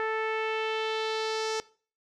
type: tone with low-pass filter sweep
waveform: sawtooth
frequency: 440 Hz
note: A4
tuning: in tune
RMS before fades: -30 dBFS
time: 0-1.6 s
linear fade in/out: 0 ms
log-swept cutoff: 1800 to 5800 Hz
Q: 2.3
effects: noise-tail reverb RT60 0.4 s tail -20 dB re dry